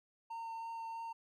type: tone with vibrato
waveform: triangle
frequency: 912 Hz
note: A#5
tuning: 38 cents flat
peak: -39 dBFS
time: 0.3-1.13 s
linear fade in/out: 10 ms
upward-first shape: sine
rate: 3.1 Hz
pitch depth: 9 cents each way
effects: none